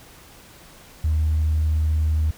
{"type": "tone", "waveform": "sine", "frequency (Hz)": 77.78, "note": "D#2", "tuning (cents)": 0, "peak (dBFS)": -16, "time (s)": [1.04, 2.31], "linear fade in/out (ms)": 5, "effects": ["tanh soft clip ceiling -14 dBFS", "pink hiss -47 dBFS RMS until 2.37 s"]}